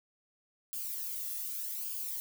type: noise with flanger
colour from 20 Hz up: violet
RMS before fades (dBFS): -38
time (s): 0.73-2.2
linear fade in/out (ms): 0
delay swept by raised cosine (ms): 0.51 to 1.32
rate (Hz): 0.84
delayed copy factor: -0.65
effects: none